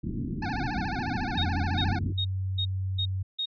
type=low-pass noise; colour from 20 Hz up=white; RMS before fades=-32 dBFS; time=0.03-2.13 s; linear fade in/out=10 ms; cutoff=310 Hz; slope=48 dB/octave
type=tone with vibrato; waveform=25% pulse; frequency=796 Hz; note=G5; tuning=26 cents sharp; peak=-28 dBFS; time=0.42-1.99 s; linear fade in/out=5 ms; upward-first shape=sine; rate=14 Hz; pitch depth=190 cents each way
type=tone bursts; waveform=sine; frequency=3729 Hz; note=A#7; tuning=in tune; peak=-27 dBFS; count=6; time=1.37-3.458 s; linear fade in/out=10 ms; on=73 ms; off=330 ms
type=tone with pitch glide; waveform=sine; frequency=87.4 to 94.76 Hz; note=F2 to F#2; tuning=+2 to +42 cents; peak=-27 dBFS; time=1.37-3.23 s; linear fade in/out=10 ms; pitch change=+140 cents; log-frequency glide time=1.65-2.09 s
effects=resampled to 11025 Hz